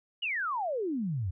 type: exponential sweep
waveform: sine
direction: down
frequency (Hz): 2988 to 83.4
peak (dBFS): -29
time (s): 0.22-1.31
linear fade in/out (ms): 10
effects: none